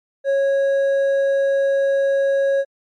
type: tone with hard clipping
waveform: sine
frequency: 550 Hz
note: C#5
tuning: 14 cents flat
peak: -16 dBFS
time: 0.24-2.65 s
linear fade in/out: 50 ms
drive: 4 dB
effects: MP3 48 kbps